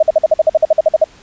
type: tone bursts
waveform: sine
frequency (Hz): 630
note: D#5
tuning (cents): +21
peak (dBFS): -5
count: 14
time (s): 0-1.042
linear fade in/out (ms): 5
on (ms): 28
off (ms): 50
effects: pink hiss -44 dBFS RMS until 1.22 s + resampled to 16000 Hz